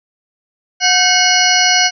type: harmonic tone with a mistuned harmonic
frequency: 728 Hz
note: F#5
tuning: 28 cents flat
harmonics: 1 / 2 / 3 / 4 / 6 / 7 / 8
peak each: -17 / -17 / -17 / -17 / -17 / -17 / -17 dBFS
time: 0.8-1.91 s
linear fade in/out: 50 ms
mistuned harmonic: 2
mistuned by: +93 cents
effects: none